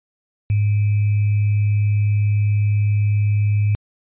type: tone with sample-and-hold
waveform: sine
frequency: 103.83 Hz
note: G#2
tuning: in tune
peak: -14 dBFS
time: 0.5-3.75 s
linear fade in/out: 0 ms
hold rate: 2450 Hz
effects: resampled to 8000 Hz